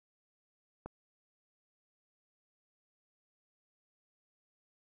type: click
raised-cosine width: 1 ms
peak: -28 dBFS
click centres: 0.86 s
effects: none